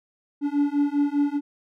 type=beating tone pair; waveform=triangle; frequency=285.4 / 290.4 Hz; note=D4 / D4; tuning=-49 / -19 cents; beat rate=5 Hz; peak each=-21 dBFS; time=0.41-1.41 s; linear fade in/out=50 ms; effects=none